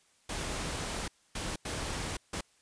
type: noise bursts at uneven times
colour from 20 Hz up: pink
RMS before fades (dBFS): -36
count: 4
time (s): 0.29-1.08 / 1.35-1.56 / 1.65-2.17 / 2.33-2.41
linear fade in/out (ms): 5
effects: white hiss -67 dBFS RMS until 2.61 s + resampled to 22050 Hz